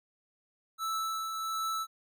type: tone with tremolo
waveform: square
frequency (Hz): 1315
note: E6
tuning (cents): -5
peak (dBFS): -31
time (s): 0.78-1.87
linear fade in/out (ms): 50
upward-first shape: triangle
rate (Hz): 1.4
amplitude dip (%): 40
effects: none